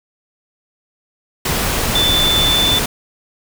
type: tone in noise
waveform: sine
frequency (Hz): 3518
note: A7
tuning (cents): -1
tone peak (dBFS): -13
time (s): 1.95-2.79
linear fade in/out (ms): 5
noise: pink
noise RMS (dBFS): -18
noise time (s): 1.45-2.86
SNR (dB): +2
effects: none